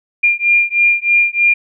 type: beating tone pair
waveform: sine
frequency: 2400 / 2403.2 Hz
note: D7 / D7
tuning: +37 / +39 cents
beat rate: 3.2 Hz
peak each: -13 dBFS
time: 0.23-1.54 s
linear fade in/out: 10 ms
effects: none